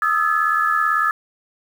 sine tone cluster, 1242 / 1320 / 1714 Hz, D#6 / E6 / A6, -3 / +2 / -46 cents, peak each -20 dBFS, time 0.02-1.11 s, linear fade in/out 2 ms, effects 7-bit

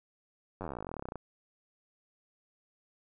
slowing click train, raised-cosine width 1 ms, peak -25 dBFS, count 28, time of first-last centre 0.61-1.157 s, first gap 10 ms, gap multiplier 1.05, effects none

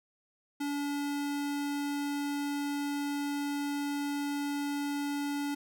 square tone, 286.7 Hz, D4, 42 cents flat, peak -32 dBFS, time 0.6-5.55 s, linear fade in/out 10 ms, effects none

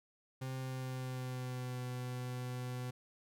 40% pulse tone with pitch glide, 130.81 to 125.19 Hz, C3 to B2, 0 to +24 cents, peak -38 dBFS, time 0.41-2.91 s, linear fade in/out 10 ms, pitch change -76 cents, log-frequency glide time 0.56-1.82 s, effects none

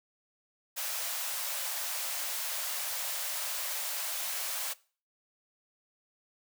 white high-pass noise, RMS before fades -35 dBFS, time 0.76-4.74 s, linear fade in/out 20 ms, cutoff 520 Hz, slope 96 dB/octave, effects noise-tail reverb RT60 0.4 s tail -21 dB re dry

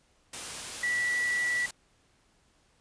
sine tone in noise, 1952 Hz, B6, 21 cents flat, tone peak -26 dBFS, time 0.83-1.66 s, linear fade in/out 5 ms, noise white, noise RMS -38 dBFS, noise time 0.33-1.71 s, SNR +9 dB, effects pink hiss -67 dBFS RMS until 2.8 s + resampled to 22050 Hz

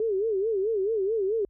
sine tone with vibrato, 415.3 Hz, G#4, in tune, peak -23 dBFS, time 0-1.45 s, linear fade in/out 2 ms, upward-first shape sine, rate 4.6 Hz, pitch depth 170 cents each way, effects added 52 Hz sine -58 dBFS peak until 1.49 s

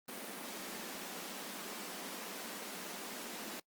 pink high-pass noise, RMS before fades -45 dBFS, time 0.08-3.6 s, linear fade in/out 5 ms, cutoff 180 Hz, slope 96 dB/octave, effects noise-tail reverb RT60 0.1 s tail -23 dB re dry + Opus 32 kbps

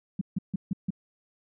sine tone bursts, 188.7 Hz, F#3, 34 cents sharp, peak -24 dBFS, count 5, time 0.19-0.905 s, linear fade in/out 5 ms, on 23 ms, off 150 ms, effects none

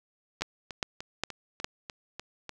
two click trains, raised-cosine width 0.2 ms, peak -11 / -21 dBFS, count 4 / 8, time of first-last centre 0.42-1.644 / 0.41-2.493 s, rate 2.45 / 3.36 Hz, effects none

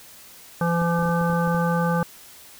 harmonic tone, 169.9 Hz, F3, 47 cents flat, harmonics 1 / 3 / 5 / 7 / 9, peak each -21 / -26 / -28 / -29 / -31 dBFS, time 0.61-2.03 s, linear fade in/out 2 ms
clicks, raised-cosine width 3 ms, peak -25 dBFS, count 10, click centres 0.818 / 0.991 / 1.026 / 1.056 / 1.091 / 1.213 / 1.3 / 1.331 / 1.475 / 1.547 s
effects white hiss -46 dBFS RMS until 2.59 s

